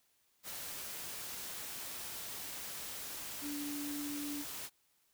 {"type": "tone in noise", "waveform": "sine", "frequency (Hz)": 290, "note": "D4", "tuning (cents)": -22, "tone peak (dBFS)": -39, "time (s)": [3.41, 4.45], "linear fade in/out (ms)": 50, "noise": "white", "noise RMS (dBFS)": -44, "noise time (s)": [0.43, 4.7], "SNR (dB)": 2, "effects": ["white hiss -74 dBFS RMS until 5.13 s"]}